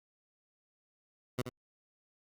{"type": "tone with echo", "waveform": "15% pulse", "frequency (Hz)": 124.7, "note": "B2", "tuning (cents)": 17, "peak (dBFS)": -24, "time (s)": [1.38, 1.42], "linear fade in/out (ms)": 10, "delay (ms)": 76, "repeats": 1, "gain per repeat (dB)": -8, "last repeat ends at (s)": 1.496, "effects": ["Opus 48 kbps"]}